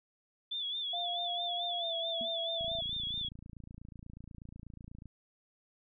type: tone with vibrato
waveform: sine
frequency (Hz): 3464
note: A7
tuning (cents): -28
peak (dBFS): -34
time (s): 0.51-3.29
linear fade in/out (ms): 10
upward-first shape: sine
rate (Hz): 4.6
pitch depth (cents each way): 76
type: tone with pitch glide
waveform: sine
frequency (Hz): 698.5 to 667.3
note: F5 to E5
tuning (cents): 0 to +21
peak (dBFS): -37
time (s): 0.93-2.81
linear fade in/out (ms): 5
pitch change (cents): -79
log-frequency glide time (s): 1.77-1.88
type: tone with exponential decay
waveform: sine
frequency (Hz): 233.7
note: A#3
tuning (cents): +5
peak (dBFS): -38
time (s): 2.21-2.33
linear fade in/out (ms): 0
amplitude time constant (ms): 25
type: click train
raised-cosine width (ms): 5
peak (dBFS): -36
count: 70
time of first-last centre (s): 2.61-5.057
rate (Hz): 28.2
effects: none